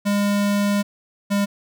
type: tone pair in turn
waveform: square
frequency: 203.2 / 201.8 Hz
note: G#3 / G#3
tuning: -38 / -49 cents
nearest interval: unison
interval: 11 cents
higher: first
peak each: -18 dBFS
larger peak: neither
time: 0.05-0.83 / 1.3-1.46 s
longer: first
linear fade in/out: 20 ms
effects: none